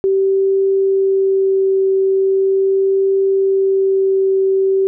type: tone with vibrato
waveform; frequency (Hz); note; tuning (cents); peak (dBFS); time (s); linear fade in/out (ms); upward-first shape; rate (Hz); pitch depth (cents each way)
sine; 386.6; G4; -24; -11; 0.04-4.87; 0; triangle; 0.4; 9
effects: none